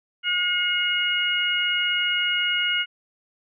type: harmonic tone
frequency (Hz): 719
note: F#5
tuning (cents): -50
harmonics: 2 / 3 / 4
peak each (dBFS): -26 / -26 / -23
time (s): 0.23-2.86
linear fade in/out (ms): 50
effects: none